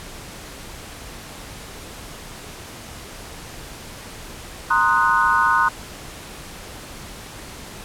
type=chord; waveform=sine; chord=C half-diminished seventh; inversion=third; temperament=equal; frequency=932.3 / 1046.5 / 1244.5 / 1480 Hz; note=Bb5 / C6 / Eb6 / Gb6; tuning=0 / 0 / 0 / 0 cents; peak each=-21 / -20 / -20 / -19 dBFS; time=4.7-5.69 s; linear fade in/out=10 ms; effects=pink hiss -37 dBFS RMS until 7.84 s + low-pass 12000 Hz 12 dB/octave